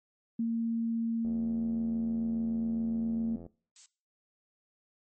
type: tone with pitch glide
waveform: sine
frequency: 229.3 to 227.3 Hz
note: A#3 to A#3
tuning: -28 to -43 cents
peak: -27 dBFS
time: 0.39-3.36 s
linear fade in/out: 5 ms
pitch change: -15 cents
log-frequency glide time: 0.66-2.63 s
type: click train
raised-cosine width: 2 ms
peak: -34 dBFS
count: 189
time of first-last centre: 1.25-3.464 s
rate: 84.9 Hz
type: noise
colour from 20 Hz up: violet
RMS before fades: -45 dBFS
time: 3.76-3.86 s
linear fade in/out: 2 ms
effects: noise-tail reverb RT60 0.4 s tail -20 dB re dry + MP3 32 kbps